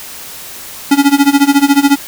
square tone with tremolo, 281.5 Hz, C#4, 27 cents sharp, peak -4 dBFS, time 0.91-1.96 s, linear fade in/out 5 ms, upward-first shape sine, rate 14 Hz, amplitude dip 90%, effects white hiss -29 dBFS RMS until 2.07 s

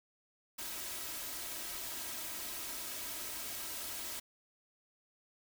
white noise with comb filter, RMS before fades -42 dBFS, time 0.58-4.2 s, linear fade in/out 10 ms, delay 3.1 ms, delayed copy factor +0.55, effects none

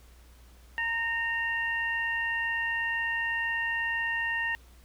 harmonic tone, 922 Hz, A#5, 19 cents flat, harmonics 1 / 2 / 3, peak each -37 / -28 / -36 dBFS, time 0.78-4.55 s, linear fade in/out 0 ms, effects added 60 Hz sine -52 dBFS peak until 4.84 s + pink hiss -60 dBFS RMS until 4.84 s

